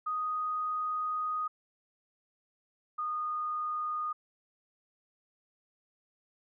sine tone pair in turn, 1244.5 / 1229.5 Hz, D#6 / D#6, 0 / -21 cents, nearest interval unison, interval 21 cents, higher first, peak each -30 / -31 dBFS, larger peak first, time 0.06-1.48 / 2.98-4.13 s, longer first, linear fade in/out 10 ms, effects none

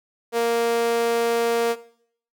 sawtooth tone with high-pass filter, 233.1 Hz, A#3, in tune, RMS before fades -21 dBFS, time 0.32-1.76 s, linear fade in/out 50 ms, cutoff 480 Hz, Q 3, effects noise-tail reverb RT60 0.6 s tail -17 dB re dry

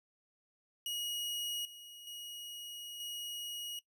sawtooth tone with level steps, 2895 Hz, F#7, 38 cents flat, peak -33 / -47 / -41 / -37 dBFS, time 0.86-3.79 s, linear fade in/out 2 ms, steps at 1.65 / 2.07 / 3 s, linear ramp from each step 2 ms, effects noise-tail reverb RT60 0.1 s tail -18 dB re dry

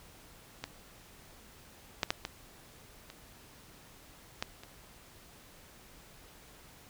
clicks, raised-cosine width 0.2 ms, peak -19 / -11 / -11 / -18 / -29 / -15 / -30 dBFS, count 7, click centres 0.64 / 2.032 / 2.105 / 2.251 / 3.101 / 4.425 / 4.635 s, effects pink hiss -56 dBFS RMS until 6.89 s

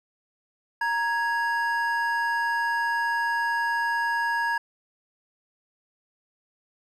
triangle tone pair together, 932.3 / 1661.2 Hz, A#5 / G#6, 0 / 0 cents, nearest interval minor seventh, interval 1000 cents, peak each -24 dBFS, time 0.81-4.58 s, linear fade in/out 5 ms, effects none

